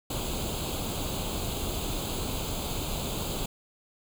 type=noise with comb filter; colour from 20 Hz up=pink; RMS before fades=-32 dBFS; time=0.1-3.46 s; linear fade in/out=5 ms; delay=0.27 ms; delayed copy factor=+0.8; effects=none